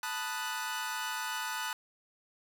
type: chord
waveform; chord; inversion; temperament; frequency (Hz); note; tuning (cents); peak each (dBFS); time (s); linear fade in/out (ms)
sawtooth; B dominant seventh; third; equal; 880 / 987.8 / 1244.5 / 1480; A5 / B5 / D#6 / F#6; 0 / 0 / 0 / 0; -36 / -38 / -38 / -34; 0.03-1.73; 2
effects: none